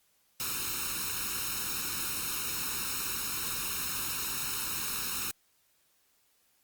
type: noise with comb filter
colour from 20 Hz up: white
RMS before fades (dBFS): -34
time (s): 0.4-5.31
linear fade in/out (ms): 0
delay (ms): 0.75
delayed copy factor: +0.8
effects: white hiss -70 dBFS RMS until 6.63 s + Opus 48 kbps